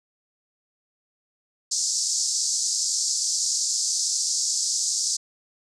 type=band-pass noise; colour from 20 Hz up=white; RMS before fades=-25 dBFS; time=1.71-5.17 s; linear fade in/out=10 ms; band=4700 to 7800 Hz; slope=48 dB/octave; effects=none